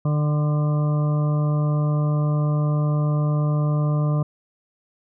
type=harmonic tone with a mistuned harmonic; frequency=149.3 Hz; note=D3; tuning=29 cents sharp; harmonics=1 / 2 / 3 / 4 / 5 / 7 / 8; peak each=-18 / -32 / -36 / -32 / -42 / -37 / -37 dBFS; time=0.05-4.23 s; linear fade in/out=5 ms; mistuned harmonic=7; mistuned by=-16 cents; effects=none